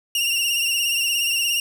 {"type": "tone with vibrato", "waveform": "sawtooth", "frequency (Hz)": 2794, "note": "F7", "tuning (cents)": 0, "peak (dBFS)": -16, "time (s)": [0.15, 1.6], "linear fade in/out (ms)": 2, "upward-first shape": "triangle", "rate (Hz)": 17, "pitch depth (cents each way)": 61, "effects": ["8-bit"]}